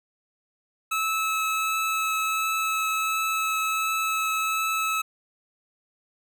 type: tone with vibrato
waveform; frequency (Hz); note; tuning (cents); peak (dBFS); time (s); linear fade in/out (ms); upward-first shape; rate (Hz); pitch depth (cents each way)
25% pulse; 1300; E6; -24; -20; 0.91-5.02; 10; triangle; 1.4; 8
effects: none